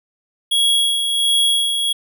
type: tone with tremolo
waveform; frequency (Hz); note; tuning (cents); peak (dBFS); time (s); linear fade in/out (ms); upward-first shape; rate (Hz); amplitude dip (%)
square; 3322; G#7; 0; -13; 0.51-1.93; 10; sine; 1.4; 45
effects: none